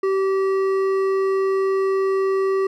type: tone with hard clipping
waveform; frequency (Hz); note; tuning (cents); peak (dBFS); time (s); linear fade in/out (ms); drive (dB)
sine; 385.8; G4; -28; -19; 0.03-2.67; 5; 9
effects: none